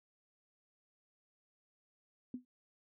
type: tone with exponential decay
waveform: sine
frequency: 250 Hz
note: B3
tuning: 21 cents sharp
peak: -35 dBFS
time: 2.34-2.45 s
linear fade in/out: 2 ms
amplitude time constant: 23 ms
effects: none